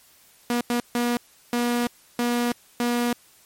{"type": "tone bursts at uneven times", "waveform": "sawtooth", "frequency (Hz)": 240.4, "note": "B3", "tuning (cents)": -46, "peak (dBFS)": -17, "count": 6, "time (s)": [[0.5, 0.61], [0.7, 0.8], [0.95, 1.17], [1.53, 1.87], [2.19, 2.52], [2.8, 3.13]], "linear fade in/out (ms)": 2, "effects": ["white hiss -55 dBFS RMS until 3.45 s", "MP3 64 kbps"]}